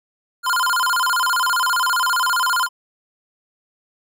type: tone with vibrato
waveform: square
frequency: 1203 Hz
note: D6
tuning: 41 cents sharp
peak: -17 dBFS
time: 0.43-2.69 s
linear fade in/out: 50 ms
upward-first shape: square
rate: 15 Hz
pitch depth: 280 cents each way
effects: none